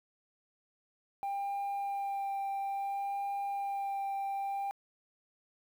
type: tone with vibrato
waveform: sine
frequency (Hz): 794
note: G5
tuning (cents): +22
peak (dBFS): -30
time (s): 1.23-4.71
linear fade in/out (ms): 0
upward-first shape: sine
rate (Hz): 0.59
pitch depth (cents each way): 12
effects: tanh soft clip ceiling -32 dBFS + 10-bit